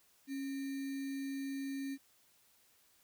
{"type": "tone with sample-and-hold", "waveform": "sine", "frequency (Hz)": 273.4, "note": "C#4", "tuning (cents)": -24, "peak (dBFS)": -37, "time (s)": [0.27, 1.98], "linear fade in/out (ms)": 50, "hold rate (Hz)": 2100, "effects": ["white hiss -69 dBFS RMS until 3.03 s"]}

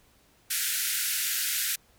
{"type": "band-pass noise", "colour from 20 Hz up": "white", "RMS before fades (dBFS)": -29, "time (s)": [0.5, 1.76], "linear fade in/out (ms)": 10, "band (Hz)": [1400, 16000], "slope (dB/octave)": 96, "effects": ["pink hiss -62 dBFS RMS until 1.98 s"]}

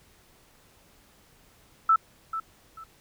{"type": "tone with echo", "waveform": "sine", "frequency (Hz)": 1318.5, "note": "E6", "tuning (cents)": 0, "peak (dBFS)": -16, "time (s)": [1.89, 1.96], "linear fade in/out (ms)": 5, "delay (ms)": 440, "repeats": 2, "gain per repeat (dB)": -12, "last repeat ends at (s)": 2.84, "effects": ["pink hiss -59 dBFS RMS until 3 s"]}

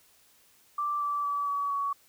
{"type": "tone with pitch steps", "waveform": "sine", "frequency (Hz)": [1173, 1160.9, 1148.9, 1137, 1125.2], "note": ["D6", "D6", "D6", "C#6", "C#6"], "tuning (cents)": [-2, -20, -38, 44, 26], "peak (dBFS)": -27, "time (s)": [0.78, 1.93], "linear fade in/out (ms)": 5, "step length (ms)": 230, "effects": ["white hiss -62 dBFS RMS until 2.08 s"]}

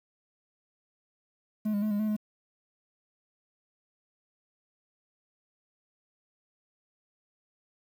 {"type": "tone with pitch steps", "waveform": "triangle", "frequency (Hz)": [213.7, 203.6, 214.1, 205.2, 215.2, 212], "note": ["G#3", "G#3", "A3", "G#3", "A3", "G#3"], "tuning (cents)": [50, -34, -47, -21, -38, 36], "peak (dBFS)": -24, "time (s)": [1.65, 2.166], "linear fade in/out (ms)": 10, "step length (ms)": 86, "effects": ["9-bit"]}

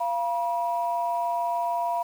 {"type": "tone pair together", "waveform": "sine", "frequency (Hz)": [690, 963.5], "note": ["F5", "B5"], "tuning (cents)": [-21, -43], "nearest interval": "tritone", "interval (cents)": 578, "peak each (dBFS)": -26, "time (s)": [0, 2.03], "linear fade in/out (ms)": 10, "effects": ["tanh soft clip ceiling -16 dBFS", "8-bit"]}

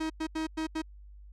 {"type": "tone bursts at uneven times", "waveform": "45% pulse", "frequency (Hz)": 317.1, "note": "D#4", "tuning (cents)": 33, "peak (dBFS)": -30, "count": 5, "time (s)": [[0, 0.1], [0.2, 0.27], [0.35, 0.47], [0.57, 0.67], [0.75, 0.82]], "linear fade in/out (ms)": 10, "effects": ["added 50 Hz sine -47 dBFS peak until 1.32 s", "low-pass 7000 Hz 12 dB/octave"]}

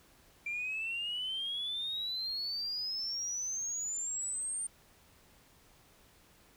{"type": "exponential sweep", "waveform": "sine", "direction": "up", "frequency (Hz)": [2358, 8950], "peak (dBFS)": -33, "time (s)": [0.46, 4.67], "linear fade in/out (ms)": 5, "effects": ["tanh soft clip ceiling -30 dBFS", "pink hiss -63 dBFS RMS until 6.56 s"]}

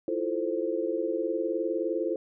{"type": "chord", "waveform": "sine", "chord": "F major seventh", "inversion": "third", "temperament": "equal", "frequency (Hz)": [329.6, 349.2, 440, 523.3], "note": ["E4", "F4", "A4", "C5"], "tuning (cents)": [0, 0, 0, 0], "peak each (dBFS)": -32, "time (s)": [0.08, 2.16], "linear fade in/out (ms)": 2, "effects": []}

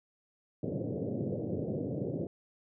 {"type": "band-pass noise", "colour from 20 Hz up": "pink", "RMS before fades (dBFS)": -35, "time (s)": [0.63, 2.27], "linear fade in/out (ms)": 2, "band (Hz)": [100, 570], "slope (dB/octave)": 48, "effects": []}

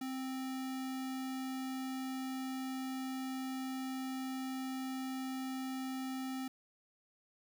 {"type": "tone with sample-and-hold", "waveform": "sine", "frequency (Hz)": 261.6, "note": "C4", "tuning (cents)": 0, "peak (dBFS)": -37, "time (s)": [0.01, 6.48], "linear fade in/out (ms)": 5, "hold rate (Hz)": 1050, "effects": []}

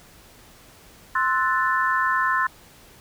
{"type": "chord", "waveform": "sine", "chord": "F# half-diminished seventh", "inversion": "second", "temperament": "equal", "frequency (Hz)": [1046.5, 1318.5, 1480, 1760], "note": ["C6", "E6", "F#6", "A6"], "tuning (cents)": [0, 0, 0, 0], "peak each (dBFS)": [-22, -27, -27, -24], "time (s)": [1.15, 2.47], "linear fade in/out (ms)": 5, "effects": ["pink hiss -50 dBFS RMS until 3 s"]}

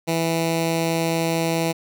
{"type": "tone with notch filter", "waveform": "10% pulse", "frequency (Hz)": 164.81, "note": "E3", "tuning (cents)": 0, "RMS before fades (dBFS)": -22, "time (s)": [0.07, 1.73], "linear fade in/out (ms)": 20, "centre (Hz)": 1200, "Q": 1.8, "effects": []}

